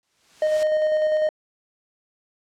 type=noise with exponential growth; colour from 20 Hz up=white; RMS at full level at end=-33 dBFS; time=0.03-0.63 s; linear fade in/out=0 ms; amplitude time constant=130 ms
type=tone with tremolo; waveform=triangle; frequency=617 Hz; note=D#5; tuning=15 cents flat; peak=-15 dBFS; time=0.42-1.29 s; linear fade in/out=2 ms; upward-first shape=square; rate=10 Hz; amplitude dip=25%
effects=low-pass 7000 Hz 12 dB/octave